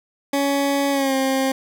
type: tone with pitch glide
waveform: 20% pulse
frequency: 280 to 266.3 Hz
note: C#4 to C4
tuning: +18 to +31 cents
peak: -13 dBFS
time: 0.33-1.52 s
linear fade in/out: 5 ms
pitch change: -87 cents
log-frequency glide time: 0.91-1.14 s
effects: none